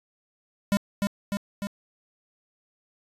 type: tone with echo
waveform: square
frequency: 201.6 Hz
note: G3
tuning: 49 cents sharp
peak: -20 dBFS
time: 0.72-0.77 s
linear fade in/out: 0 ms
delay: 300 ms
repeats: 3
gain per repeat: -3 dB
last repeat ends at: 1.67 s
effects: resampled to 32000 Hz